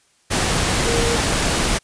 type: tone in noise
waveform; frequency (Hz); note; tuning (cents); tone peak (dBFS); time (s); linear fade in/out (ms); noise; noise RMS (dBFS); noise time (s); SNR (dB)
sine; 467.4; A#4; +5; -21; 0.85-1.17; 20; pink; -19; 0.3-1.79; -5
effects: white hiss -59 dBFS RMS until 1.83 s + resampled to 22050 Hz